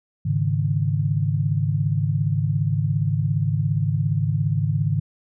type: chord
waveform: sine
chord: Ab suspended fourth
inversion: none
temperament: just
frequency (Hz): 103.83 / 138.43 / 155.74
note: Ab2 / Db3 / Eb3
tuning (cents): 0 / -2 / +2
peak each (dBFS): -23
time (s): 0.25-5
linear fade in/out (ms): 10
effects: none